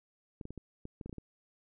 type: clicks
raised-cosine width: 3 ms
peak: -30 dBFS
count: 10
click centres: 0.412 / 0.454 / 0.506 / 0.577 / 0.854 / 1.012 / 1.06 / 1.095 / 1.128 / 1.183 s
effects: none

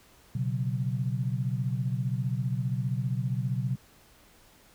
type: chord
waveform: sine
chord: B suspended second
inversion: none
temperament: equal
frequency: 123.47 / 138.59 / 185 Hz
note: B2 / C#3 / F#3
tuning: 0 / 0 / 0 cents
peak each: -29 / -31 / -35 dBFS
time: 0.35-3.76 s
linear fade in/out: 5 ms
effects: pink hiss -58 dBFS RMS until 4.74 s

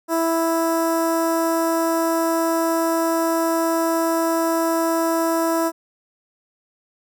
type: tone with notch filter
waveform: 15% pulse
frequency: 329.6 Hz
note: E4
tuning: in tune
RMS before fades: -20 dBFS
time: 0.08-5.72 s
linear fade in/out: 50 ms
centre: 3200 Hz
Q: 0.52
effects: none

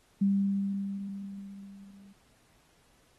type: tone with level ramp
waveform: sine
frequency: 197.6 Hz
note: G3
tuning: 14 cents sharp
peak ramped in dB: -21 to -51 dBFS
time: 0.21-2.13 s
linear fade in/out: 10 ms
effects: pink hiss -66 dBFS RMS until 3.18 s + AAC 32 kbps

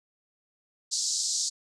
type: band-pass noise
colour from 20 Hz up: white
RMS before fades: -29 dBFS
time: 0.91-1.5 s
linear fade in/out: 20 ms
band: 4200 to 7800 Hz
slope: 48 dB/octave
effects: none

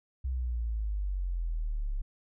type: exponential sweep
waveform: sine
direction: down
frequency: 65.9 to 33.83 Hz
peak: -29 dBFS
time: 0.24-2.02 s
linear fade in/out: 10 ms
effects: none

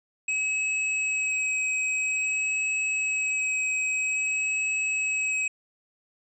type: tone with vibrato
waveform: square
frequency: 2554 Hz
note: D#7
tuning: 45 cents sharp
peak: -25 dBFS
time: 0.28-5.48 s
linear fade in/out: 5 ms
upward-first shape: sine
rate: 0.5 Hz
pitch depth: 12 cents each way
effects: resampled to 22050 Hz

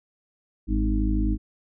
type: harmonic tone with a mistuned harmonic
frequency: 51.8 Hz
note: G#1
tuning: 4 cents flat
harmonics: 1 / 2 / 4 / 5 / 6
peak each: -22 / -32 / -29 / -32 / -28 dBFS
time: 0.67-1.38 s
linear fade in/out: 50 ms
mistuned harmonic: 2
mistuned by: +43 cents
effects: none

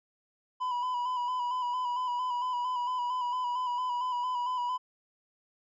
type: tone with vibrato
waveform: triangle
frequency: 990 Hz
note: B5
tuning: 4 cents sharp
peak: -27 dBFS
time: 0.6-4.78 s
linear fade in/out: 20 ms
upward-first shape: square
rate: 4.4 Hz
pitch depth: 32 cents each way
effects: resampled to 16000 Hz

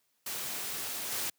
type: noise with level steps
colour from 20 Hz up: white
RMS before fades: -37 / -34 dBFS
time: 0.26-1.3 s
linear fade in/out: 5 ms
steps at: 1.11 s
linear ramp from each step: 10 ms
effects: white hiss -75 dBFS RMS until 1.38 s + high-pass 100 Hz 12 dB/octave

